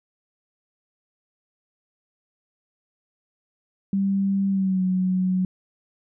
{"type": "tone with pitch glide", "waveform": "sine", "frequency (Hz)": [196, 185], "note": ["G3", "F#3"], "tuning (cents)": [0, 0], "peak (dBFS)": -19, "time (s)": [3.93, 5.45], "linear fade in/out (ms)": 2, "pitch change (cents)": -100, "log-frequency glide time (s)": [4.49, 4.83], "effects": []}